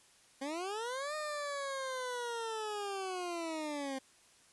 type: linear two-way sweep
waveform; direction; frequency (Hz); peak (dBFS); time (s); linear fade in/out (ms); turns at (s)
20% pulse; up then down; 262.3 to 615 to 262.3; -32; 0.41-3.99; 10; 1.15
effects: white hiss -64 dBFS RMS until 4.52 s + resampled to 24000 Hz